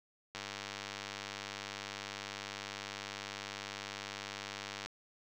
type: click train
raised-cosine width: 0.2 ms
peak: -23 dBFS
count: 452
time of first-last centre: 0.35-4.86 s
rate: 100 Hz
effects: none